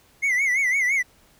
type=tone with vibrato; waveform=triangle; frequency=2093 Hz; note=C7; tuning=in tune; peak=-17 dBFS; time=0.22-1.03 s; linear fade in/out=20 ms; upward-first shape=sine; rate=5.9 Hz; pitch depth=120 cents each way; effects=pink hiss -57 dBFS RMS until 1.39 s